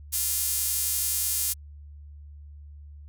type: tone with high-pass filter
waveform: sawtooth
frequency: 349.2 Hz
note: F4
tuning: in tune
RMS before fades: -27 dBFS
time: 0.12-1.54 s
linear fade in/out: 20 ms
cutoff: 9000 Hz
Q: 0.95
effects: added 73 Hz sine -42 dBFS peak until 3.08 s